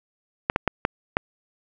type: clicks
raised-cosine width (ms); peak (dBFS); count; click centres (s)
0.5; -4; 5; 0.499 / 0.561 / 0.677 / 0.851 / 1.169
effects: none